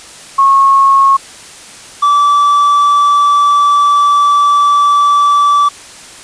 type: tone pair in turn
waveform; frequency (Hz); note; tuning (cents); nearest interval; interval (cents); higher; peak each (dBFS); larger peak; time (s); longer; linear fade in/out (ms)
sine / triangle; 1093 / 1158; C#6 / D6; -25 / -25; minor second; 100; second; -4; neither; 0.38-1.17 / 2.02-5.69; second; 10
effects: white hiss -33 dBFS RMS until 6.23 s + resampled to 22050 Hz